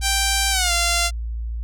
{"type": "tone with pitch glide", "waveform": "5% pulse", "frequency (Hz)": [784, 690.4], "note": ["G5", "F5"], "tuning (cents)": [0, -20], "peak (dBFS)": -6, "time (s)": [0.01, 1.11], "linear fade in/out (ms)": 50, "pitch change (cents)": -220, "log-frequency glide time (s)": [0.51, 0.72], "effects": ["added 57 Hz sine -24 dBFS peak until 1.63 s"]}